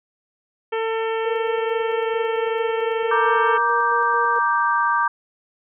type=harmonic tone; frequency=448.3 Hz; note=A4; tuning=32 cents sharp; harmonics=1 / 2 / 3 / 4 / 5 / 6 / 7; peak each=-22 / -28 / -32 / -34 / -36 / -38 / -39 dBFS; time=0.72-3.58 s; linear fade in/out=10 ms
type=tone with tremolo; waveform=sine; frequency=470.8 Hz; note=A#4; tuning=17 cents sharp; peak=-24 dBFS; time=1.25-4.39 s; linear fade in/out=5 ms; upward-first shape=square; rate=4.5 Hz; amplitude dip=35%
type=chord; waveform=sine; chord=G minor; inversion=first; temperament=just; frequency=940.8 / 1176 / 1568 Hz; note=Bb5 / D6 / G6; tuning=+16 / +2 / 0 cents; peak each=-21 / -20 / -22 dBFS; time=3.11-5.08 s; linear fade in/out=5 ms
effects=none